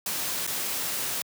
white noise with dropouts, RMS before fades -30 dBFS, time 0.06-1.22 s, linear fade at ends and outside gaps 2 ms, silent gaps 0.467-0.475 s, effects high-pass 100 Hz 12 dB/octave

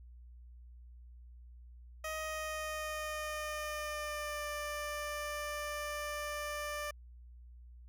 15% pulse tone with pitch glide, 628 to 592.8 Hz, D#5 to D5, +16 to +16 cents, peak -31 dBFS, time 2.04-6.91 s, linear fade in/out 5 ms, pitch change -100 cents, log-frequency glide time 2.16-4.48 s, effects added 60 Hz sine -51 dBFS peak until 7.88 s

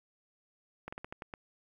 slowing click train, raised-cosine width 0.5 ms, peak -26 dBFS, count 7, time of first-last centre 0.88-1.338 s, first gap 45 ms, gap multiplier 1.21, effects 10-bit

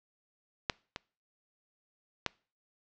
clicks, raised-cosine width 0.2 ms, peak -10 / -19 / -11 dBFS, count 3, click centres 0.698 / 0.961 / 2.263 s, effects noise-tail reverb RT60 0.4 s tail -25 dB re dry + low-pass 5000 Hz 12 dB/octave

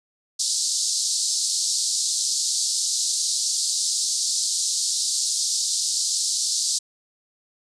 pink band-pass noise, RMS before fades -24 dBFS, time 0.39-6.79 s, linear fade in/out 10 ms, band 4200 to 9000 Hz, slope 48 dB/octave, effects none

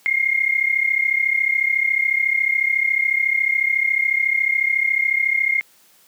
sine tone pair together, 2114 / 2148 Hz, C7 / C7, +17 / +45 cents, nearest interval unison, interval 28 cents, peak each -19 dBFS, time 0.06-5.61 s, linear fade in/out 0 ms, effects white hiss -54 dBFS RMS until 6.07 s + high-pass 150 Hz 12 dB/octave

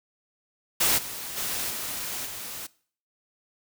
white noise with level steps, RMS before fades -22 / -36 / -30 / -33 / -37 dBFS, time 0.8-2.67 s, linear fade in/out 10 ms, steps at 0.97 / 1.36 / 1.69 / 2.25 s, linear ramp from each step 20 ms, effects noise-tail reverb RT60 0.5 s tail -21 dB re dry

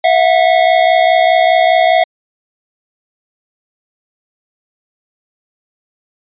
square tone pair together, 660 / 724.9 Hz, E5 / F#5, +2 / -36 cents, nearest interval major second, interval 162 cents, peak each -11 dBFS, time 0.04-2.04 s, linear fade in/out 5 ms, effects resampled to 8000 Hz

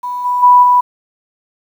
sine tone with level steps, 986 Hz, B5, 3 cents flat, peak -18 / -12 / -3 / -6 dBFS, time 0.03-0.81 s, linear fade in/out 10 ms, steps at 0.24 / 0.42 / 0.62 s, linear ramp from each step 20 ms, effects 7-bit

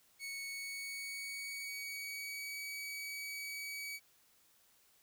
sawtooth tone with pitch glide, 2217 to 2271 Hz, C#7 to C#7, 0 to +41 cents, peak -38 dBFS, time 0.19-4 s, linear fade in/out 50 ms, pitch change +41 cents, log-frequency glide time 0.46-2.58 s, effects white hiss -69 dBFS RMS until 5.02 s

